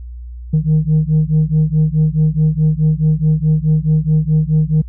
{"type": "beating tone pair", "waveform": "sine", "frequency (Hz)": [153.2, 157.9], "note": ["D#3", "D#3"], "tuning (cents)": [-27, 26], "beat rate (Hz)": 4.7, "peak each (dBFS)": -12, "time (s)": [0.53, 4.82], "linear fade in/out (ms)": 10, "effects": ["tanh soft clip ceiling -7 dBFS", "added 60 Hz sine -27 dBFS peak until 4.88 s"]}